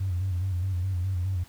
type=tone with vibrato; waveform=sine; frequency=92 Hz; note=F#2; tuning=9 cents flat; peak=-24 dBFS; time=0-1.44 s; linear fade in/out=10 ms; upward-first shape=square; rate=4.8 Hz; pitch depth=66 cents each way; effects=tanh soft clip ceiling -20 dBFS + pink hiss -54 dBFS RMS until 1.48 s